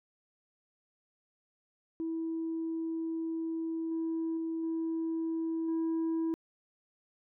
sine tone with level steps, 326.4 Hz, E4, 17 cents flat, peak -31 / -29 / -31 / -29 / -26 dBFS, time 2-6.34 s, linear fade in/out 0 ms, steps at 3.91 / 4.37 / 4.63 / 5.68 s, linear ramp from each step 5 ms, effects tanh soft clip ceiling -28 dBFS

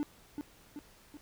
triangle tone with echo, 293.7 Hz, D4, in tune, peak -28 dBFS, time 0-0.03 s, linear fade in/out 0 ms, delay 380 ms, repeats 3, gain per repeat -5 dB, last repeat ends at 1.17 s, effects pink hiss -60 dBFS RMS until 1.21 s

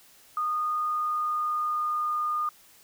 sine tone with pitch glide, 1229 to 1219.1 Hz, D#6 to D#6, -22 to -36 cents, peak -25 dBFS, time 0.37-2.49 s, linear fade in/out 2 ms, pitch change -14 cents, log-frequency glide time 0.76-2.2 s, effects white hiss -56 dBFS RMS until 2.83 s

